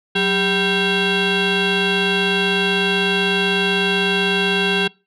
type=tone with frequency modulation; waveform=sine; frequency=1568 Hz; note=G6; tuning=in tune; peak=-13 dBFS; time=0.15-4.88 s; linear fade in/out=10 ms; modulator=584 Hz; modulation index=3.5; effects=noise-tail reverb RT60 0.3 s tail -26 dB re dry + tanh soft clip ceiling -13 dBFS